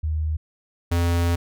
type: tone pair in turn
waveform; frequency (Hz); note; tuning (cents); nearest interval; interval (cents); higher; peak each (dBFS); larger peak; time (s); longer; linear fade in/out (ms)
sine / square; 77.78 / 85.79; D#2 / F2; 0 / -30; major second; 170; second; -21 / -19; second; 0.03-0.37 / 0.91-1.36; second; 10
effects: none